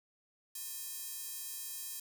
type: tone with high-pass filter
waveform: square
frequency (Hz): 357.6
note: F4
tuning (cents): +41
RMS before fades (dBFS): -43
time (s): 0.55-2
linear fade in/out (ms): 5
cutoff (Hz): 8700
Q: 0.63
effects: 11-bit